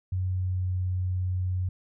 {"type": "tone with pitch glide", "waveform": "sine", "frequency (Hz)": [92.5, 91.7], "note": ["F#2", "F#2"], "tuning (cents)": [0, -15], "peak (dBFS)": -25, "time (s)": [0.12, 1.69], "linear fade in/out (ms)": 5, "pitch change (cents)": -15, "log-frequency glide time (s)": [0.26, 0.73], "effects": []}